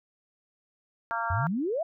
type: harmonic tone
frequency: 229.9 Hz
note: A#3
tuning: 24 cents flat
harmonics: 3 / 4 / 5 / 6 / 7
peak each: -35 / -32 / -36 / -32 / -38 dBFS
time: 1.11-1.47 s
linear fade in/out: 0 ms
type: exponential sweep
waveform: sine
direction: up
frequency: 81.9 to 702 Hz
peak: -26 dBFS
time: 1.3-1.83 s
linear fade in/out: 5 ms
effects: none